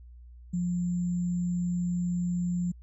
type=tone with sample-and-hold; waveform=sine; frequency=176.2 Hz; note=F3; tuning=16 cents sharp; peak=-26 dBFS; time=0.53-2.72 s; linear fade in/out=10 ms; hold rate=7350 Hz; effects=added 60 Hz sine -46 dBFS peak until 2.82 s + resampled to 22050 Hz